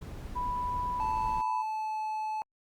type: noise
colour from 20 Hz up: brown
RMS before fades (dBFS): -40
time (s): 0.01-1.42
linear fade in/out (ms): 10
type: tone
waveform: sine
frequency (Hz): 987.8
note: B5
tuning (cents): 0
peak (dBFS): -30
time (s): 0.35-1.63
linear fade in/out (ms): 20
type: tone with pitch glide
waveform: triangle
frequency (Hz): 876 to 864.9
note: A5 to A5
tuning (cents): -8 to -30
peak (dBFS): -29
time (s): 1-2.42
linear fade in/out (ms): 0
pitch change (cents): -22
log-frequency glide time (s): 1.32-2
effects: Opus 48 kbps